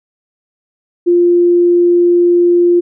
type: tone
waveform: sine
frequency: 349.2 Hz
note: F4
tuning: in tune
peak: -6 dBFS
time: 1.06-2.81 s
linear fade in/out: 20 ms
effects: none